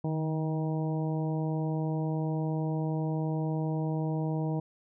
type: harmonic tone with a mistuned harmonic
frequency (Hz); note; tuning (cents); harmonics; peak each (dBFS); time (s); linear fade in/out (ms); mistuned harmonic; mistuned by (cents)
158.2; D#3; +29; 1 / 2 / 3 / 4 / 5 / 6; -29 / -35 / -39 / -41 / -43 / -45; 0.04-4.6; 5; 1; -31
effects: none